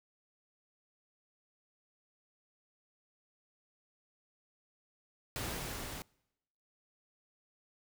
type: noise with level ramp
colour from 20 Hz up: pink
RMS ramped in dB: -38 to -44 dBFS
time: 5.36-6.02 s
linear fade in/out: 0 ms
effects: noise-tail reverb RT60 0.9 s tail -26 dB re dry